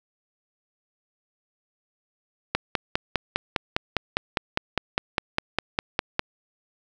click train, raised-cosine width 0.3 ms, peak -5 dBFS, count 19, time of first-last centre 2.55-6.194 s, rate 4.94 Hz, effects none

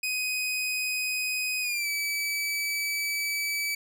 sawtooth tone with pitch glide, 2506 to 2298 Hz, D#7 to D7, +12 to -38 cents, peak -24 dBFS, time 0.03-3.75 s, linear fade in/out 5 ms, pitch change -150 cents, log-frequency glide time 1.61-1.88 s, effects none

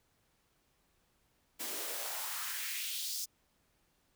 white noise with high-pass filter sweep, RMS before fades -39 dBFS, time 1.59-3.26 s, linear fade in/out 20 ms, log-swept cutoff 250 to 5800 Hz, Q 2.2, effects pink hiss -74 dBFS RMS until 4.15 s

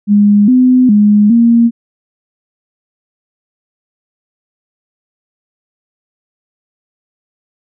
sine tone with pitch steps, 205.4 / 253.5 / 207.9 / 233.3 Hz, G#3 / B3 / G#3 / A#3, -19 / +45 / +2 / +2 cents, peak -4 dBFS, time 0.07-1.71 s, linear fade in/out 50 ms, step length 410 ms, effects none

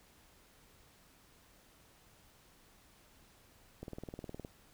click train, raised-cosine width 2 ms, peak -30 dBFS, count 13, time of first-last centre 3.83-4.449 s, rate 19.4 Hz, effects pink hiss -64 dBFS RMS until 4.73 s

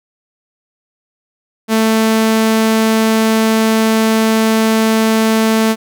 sawtooth tone, 221.5 Hz, A3, 12 cents sharp, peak -6 dBFS, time 1.68-5.76 s, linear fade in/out 50 ms, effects none

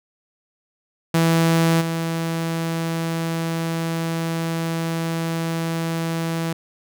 sawtooth tone with level steps, 164.81 Hz, E3, in tune, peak -11 / -18 dBFS, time 1.14-6.53 s, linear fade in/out 5 ms, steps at 1.8 s, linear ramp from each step 20 ms, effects none

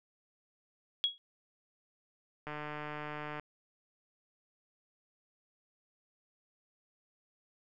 sine tone with exponential decay, 3322 Hz, G#7, in tune, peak -23 dBFS, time 1.04-1.18 s, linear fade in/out 0 ms, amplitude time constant 30 ms
click train, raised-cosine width 0.5 ms, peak -26 dBFS, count 140, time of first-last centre 2.47-3.397 s, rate 150 Hz
effects none

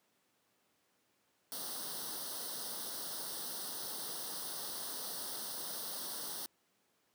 white noise with comb filter, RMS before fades -42 dBFS, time 1.52-6.46 s, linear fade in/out 0 ms, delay 0.21 ms, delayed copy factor +0.9, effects pink hiss -75 dBFS RMS until 7.14 s + high-pass 200 Hz 12 dB/octave

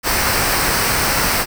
pink noise with comb filter, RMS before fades -17 dBFS, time 0.03-1.46 s, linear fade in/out 50 ms, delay 0.29 ms, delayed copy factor -0.5, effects none

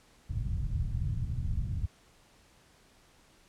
white low-pass noise, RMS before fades -32 dBFS, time 0.29-1.87 s, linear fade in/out 20 ms, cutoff 120 Hz, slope 24 dB/octave, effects pink hiss -62 dBFS RMS until 3.48 s + low-pass 10000 Hz 12 dB/octave

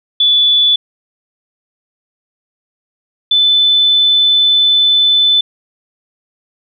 sine tone pair in turn, 3460 / 3510 Hz, A7 / A7, -30 / -5 cents, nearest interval unison, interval 25 cents, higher second, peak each -7 dBFS, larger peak neither, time 0.2-0.76 / 3.31-5.41 s, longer second, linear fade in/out 5 ms, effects none

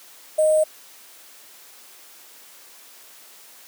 sine tone with sample-and-hold, 622.3 Hz, D#5, in tune, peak -14 dBFS, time 0.38-0.64 s, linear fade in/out 10 ms, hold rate 8820 Hz, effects white hiss -47 dBFS RMS until 3.67 s + high-pass 300 Hz 12 dB/octave

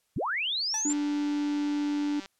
sine linear sweep, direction up, 62.2 to 7459 Hz, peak -27 dBFS, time 0.16-0.93 s, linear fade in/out 5 ms
sawtooth tone with exponential decay, 870 Hz, A5, 20 cents flat, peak -28 dBFS, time 0.74-0.98 s, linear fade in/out 1 ms, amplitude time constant 51 ms
triangle tone, 292.6 Hz, D4, 6 cents flat, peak -24 dBFS, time 0.85-2.2 s, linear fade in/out 5 ms
click train, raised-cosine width 0.2 ms, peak -27 dBFS, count 266, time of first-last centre 0.9-2.259 s, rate 195 Hz
effects white hiss -73 dBFS RMS until 2.39 s + low-pass 12000 Hz 12 dB/octave

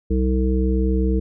harmonic tone, 64.1 Hz, C2, 35 cents flat, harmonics 1 / 3 / 5 / 7, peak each -18 / -23 / -25 / -26 dBFS, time 0.1-1.2 s, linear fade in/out 10 ms, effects none

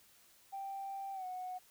sine tone with pitch glide, 784 to 735.7 Hz, G5 to F#5, 0 to -10 cents, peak -39 dBFS, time 0.52-1.59 s, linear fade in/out 20 ms, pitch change -110 cents, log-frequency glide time 1.13-1.25 s, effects tanh soft clip ceiling -35 dBFS + white hiss -65 dBFS RMS until 1.7 s

